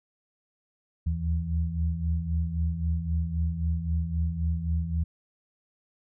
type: tone cluster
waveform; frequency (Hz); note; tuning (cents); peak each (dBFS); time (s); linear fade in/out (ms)
sine; 76.2 / 80 / 166.2; D#2 / D#2 / E3; -36 / +49 / +15; -31 / -27 / -32; 1.06-5.04; 10
effects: none